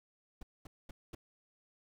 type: noise bursts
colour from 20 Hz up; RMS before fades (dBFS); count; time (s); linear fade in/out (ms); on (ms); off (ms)
brown; -45; 4; 0.41-1.15; 5; 20; 220
effects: none